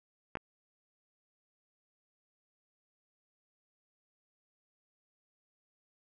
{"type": "clicks", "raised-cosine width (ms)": 0.5, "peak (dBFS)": [-19, -27], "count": 2, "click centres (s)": [0.354, 0.371], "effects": []}